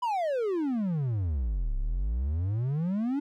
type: exponential two-way sweep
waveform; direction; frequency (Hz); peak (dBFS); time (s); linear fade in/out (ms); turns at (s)
triangle; down then up; 1012 to 32.37 to 295.3; -24; 0.02-3.2; 10; 1.76
effects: none